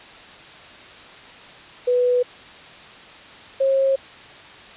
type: tone pair in turn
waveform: sine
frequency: 493.9 / 539.3 Hz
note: B4 / C#5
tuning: 0 / -48 cents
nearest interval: major second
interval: 152 cents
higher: second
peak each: -15 dBFS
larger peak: neither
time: 1.87-2.23 / 3.6-3.96 s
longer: neither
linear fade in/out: 10 ms
effects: white hiss -42 dBFS RMS until 4.76 s + resampled to 8000 Hz